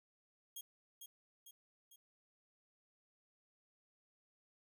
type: tone with echo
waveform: 5% pulse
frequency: 3256 Hz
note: G#7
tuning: 35 cents flat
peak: -37 dBFS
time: 0.56-0.61 s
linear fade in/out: 5 ms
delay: 450 ms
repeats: 3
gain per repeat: -5 dB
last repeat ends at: 1.96 s
effects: none